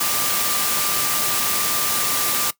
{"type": "tone in noise", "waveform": "sine", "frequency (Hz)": 1189, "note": "D6", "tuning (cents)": 21, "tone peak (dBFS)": -29, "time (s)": [0, 2.51], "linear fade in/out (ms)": 10, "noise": "white", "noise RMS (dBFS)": -21, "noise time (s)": [0, 2.51], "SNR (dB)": -11, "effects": ["noise-tail reverb RT60 0.1 s tail -18 dB re dry", "high-pass 100 Hz 12 dB/octave"]}